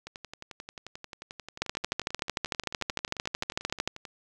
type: two click trains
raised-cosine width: 0.2 ms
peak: -10 / -23 dBFS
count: 31 / 46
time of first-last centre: 1.62-3.876 / 0.07-4.052 s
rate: 13.3 / 11.3 Hz
effects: none